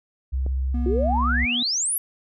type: tone with vibrato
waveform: sine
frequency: 65.7 Hz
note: C2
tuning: 8 cents sharp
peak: -21 dBFS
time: 0.32-1.46 s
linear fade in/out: 20 ms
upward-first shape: square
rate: 16 Hz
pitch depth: 17 cents each way
type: click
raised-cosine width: 2 ms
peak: -22 dBFS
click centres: 0.464 s
type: tone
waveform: triangle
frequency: 241.6 Hz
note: B3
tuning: 38 cents flat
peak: -25 dBFS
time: 0.74-1.63 s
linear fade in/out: 5 ms
type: exponential sweep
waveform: sine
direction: up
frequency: 340.8 to 11820 Hz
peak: -21 dBFS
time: 0.86-1.98 s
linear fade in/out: 2 ms
effects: none